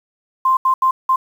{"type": "tone bursts at uneven times", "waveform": "sine", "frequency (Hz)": 1046.5, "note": "C6", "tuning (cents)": 0, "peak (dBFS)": -11, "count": 4, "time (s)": [[0.45, 0.57], [0.65, 0.74], [0.82, 0.91], [1.09, 1.16]], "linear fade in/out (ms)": 5, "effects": ["7-bit"]}